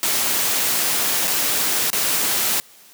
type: noise with dropouts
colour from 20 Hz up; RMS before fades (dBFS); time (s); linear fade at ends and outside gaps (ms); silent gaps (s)
white; -20; 0.03-2.6; 0; 1.273-1.278 / 1.902-1.93
effects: white hiss -48 dBFS RMS until 2.93 s + high-pass 150 Hz 12 dB/octave